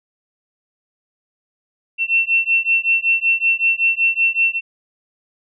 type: beating tone pair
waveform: sine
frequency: 2700 / 2705.3 Hz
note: E7 / E7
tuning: +41 / +44 cents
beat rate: 5.3 Hz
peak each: -17 dBFS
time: 1.98-4.61 s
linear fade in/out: 50 ms
effects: none